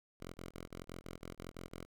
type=tone bursts; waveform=5% pulse; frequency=43.65 Hz; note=F1; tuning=in tune; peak=-34 dBFS; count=10; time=0.2-1.852 s; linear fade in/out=10 ms; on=140 ms; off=28 ms; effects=none